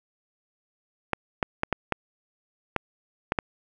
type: clicks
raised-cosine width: 0.5 ms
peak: -8 dBFS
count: 8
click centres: 1.133 / 1.428 / 1.634 / 1.727 / 1.923 / 2.763 / 3.321 / 3.388 s
effects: none